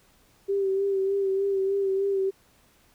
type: tone with vibrato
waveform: sine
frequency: 390.8 Hz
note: G4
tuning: 5 cents flat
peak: -22 dBFS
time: 0.48-2.31 s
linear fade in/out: 20 ms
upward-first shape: sine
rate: 3.3 Hz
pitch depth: 33 cents each way
effects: pink hiss -61 dBFS RMS until 2.94 s